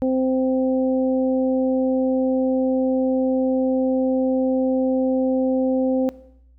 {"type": "harmonic tone", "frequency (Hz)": 260, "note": "C4", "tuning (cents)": -11, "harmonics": [1, 2, 3], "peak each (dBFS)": [-19, -22, -34], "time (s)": [0.02, 6.09], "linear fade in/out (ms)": 0, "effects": ["noise-tail reverb RT60 0.8 s tail -19 dB re dry", "added 60 Hz sine -49 dBFS peak until 6.58 s"]}